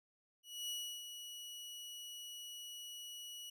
sawtooth tone with ADSR envelope, 2925 Hz, F#7, 21 cents flat, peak -36 dBFS, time 0.43-3.5 s, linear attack 260 ms, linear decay 330 ms, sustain -8 dB, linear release 6 ms, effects none

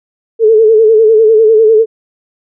sine tone with vibrato, 440 Hz, A4, in tune, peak -3 dBFS, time 0.39-1.86 s, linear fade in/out 50 ms, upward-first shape sine, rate 10 Hz, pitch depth 65 cents each way, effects none

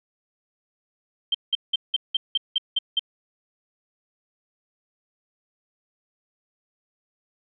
sine tone bursts, 3141 Hz, G7, 3 cents sharp, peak -18 dBFS, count 9, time 1.32-2.994 s, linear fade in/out 5 ms, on 26 ms, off 180 ms, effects none

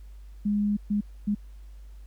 sine tone bursts at uneven times, 206.4 Hz, G#3, 10 cents flat, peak -22 dBFS, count 3, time 0.45-0.77 / 0.9-1.01 / 1.27-1.35 s, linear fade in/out 10 ms, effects added 50 Hz sine -42 dBFS peak until 2.06 s + pink hiss -65 dBFS RMS until 2.06 s

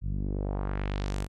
sawtooth tone with low-pass filter sweep, 49 Hz, G1, in tune, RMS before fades -31 dBFS, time 0.01-1.28 s, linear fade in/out 50 ms, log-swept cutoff 120 to 12000 Hz, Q 1.5, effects none

